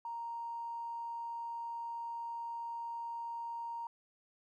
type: tone with tanh clipping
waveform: triangle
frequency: 932.3 Hz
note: A#5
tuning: in tune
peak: -38 dBFS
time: 0.05-3.87 s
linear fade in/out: 2 ms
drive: 2 dB
effects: none